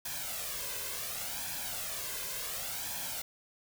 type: noise with flanger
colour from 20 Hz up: white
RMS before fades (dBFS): -38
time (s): 0.05-3.22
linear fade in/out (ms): 5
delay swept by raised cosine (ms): 1.2 to 1.96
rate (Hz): 0.69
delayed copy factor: +0.65
effects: none